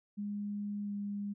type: tone with pitch glide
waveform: sine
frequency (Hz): 205.1 to 203.1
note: G#3 to G#3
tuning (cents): -21 to -38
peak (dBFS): -35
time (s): 0.17-1.34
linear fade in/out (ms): 20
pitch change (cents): -17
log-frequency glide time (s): 0.84-0.91
effects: none